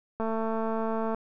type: click train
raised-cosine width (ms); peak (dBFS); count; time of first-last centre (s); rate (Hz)
1; -18; 212; 0.2-1.146; 223
effects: none